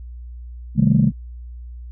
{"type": "chord", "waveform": "sine", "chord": "A half-diminished seventh", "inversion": "first", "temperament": "equal", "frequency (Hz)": [130.81, 155.56, 196, 220], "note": ["C3", "Eb3", "G3", "A3"], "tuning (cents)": [0, 0, 0, 0], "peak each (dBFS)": -17, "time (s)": [0.75, 1.12], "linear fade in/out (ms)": 50, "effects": ["tanh soft clip ceiling -3 dBFS", "added 60 Hz sine -32 dBFS peak until 1.91 s"]}